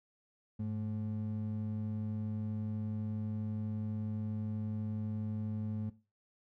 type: ring-modulated tone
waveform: triangle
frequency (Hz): 160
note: D#3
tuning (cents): +49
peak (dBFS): -29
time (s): 0.59-5.9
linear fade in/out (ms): 10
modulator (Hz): 56.1
effects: noise-tail reverb RT60 0.3 s tail -18 dB re dry + tanh soft clip ceiling -25 dBFS